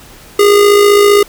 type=tone with amplitude modulation; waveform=square; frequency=408.8 Hz; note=G#4; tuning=27 cents flat; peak=-3 dBFS; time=0.39-1.23 s; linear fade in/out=5 ms; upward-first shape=sine; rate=55.3 Hz; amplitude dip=45%; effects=pink hiss -37 dBFS RMS until 1.28 s